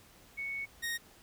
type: tone pair in turn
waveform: sine / sawtooth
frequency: 2217 / 1864.3 Hz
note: C#7 / A#6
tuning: 0 / 0 cents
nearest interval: minor third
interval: 300 cents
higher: first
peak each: -35 / -30 dBFS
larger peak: second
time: 0.37-0.66 / 0.82-0.98 s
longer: first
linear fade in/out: 20 ms
effects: pink hiss -59 dBFS RMS until 1.22 s